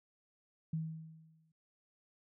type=tone with exponential decay; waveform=sine; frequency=160 Hz; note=D#3; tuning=49 cents sharp; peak=-32 dBFS; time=0.73-1.52 s; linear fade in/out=5 ms; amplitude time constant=170 ms; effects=none